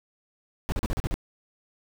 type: noise bursts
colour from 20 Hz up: brown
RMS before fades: -26 dBFS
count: 7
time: 0.69-1.141 s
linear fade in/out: 0 ms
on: 31 ms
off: 39 ms
effects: none